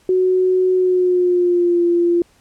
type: tone with pitch glide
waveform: sine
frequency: 370 to 345.2 Hz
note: F#4 to F4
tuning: 0 to -20 cents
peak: -12 dBFS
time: 0.09-2.22 s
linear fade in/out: 2 ms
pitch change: -120 cents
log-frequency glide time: 0.74-1.84 s
effects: pink hiss -55 dBFS RMS until 2.4 s + low-pass 11000 Hz 12 dB/octave